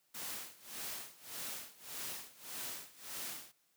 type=noise with tremolo; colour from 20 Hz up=white; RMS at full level=-42 dBFS; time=0.14-3.52 s; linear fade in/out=10 ms; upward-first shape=sine; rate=1.7 Hz; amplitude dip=90%; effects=white hiss -75 dBFS RMS until 3.76 s + high-pass 100 Hz 12 dB/octave